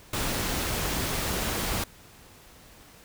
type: noise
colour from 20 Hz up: pink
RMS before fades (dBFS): -29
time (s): 0.13-1.84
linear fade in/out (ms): 5
effects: pink hiss -52 dBFS RMS until 3.04 s